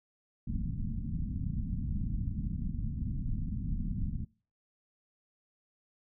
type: low-pass noise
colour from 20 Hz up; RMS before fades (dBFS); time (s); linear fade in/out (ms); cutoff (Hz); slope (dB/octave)
pink; -34; 0.47-4.25; 5; 240; 48
effects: noise-tail reverb RT60 0.4 s tail -24 dB re dry